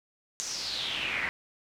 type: noise with band-pass filter sweep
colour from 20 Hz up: brown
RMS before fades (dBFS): -33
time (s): 0.4-1.29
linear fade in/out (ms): 0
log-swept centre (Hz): 6600 to 1900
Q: 5.4
effects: none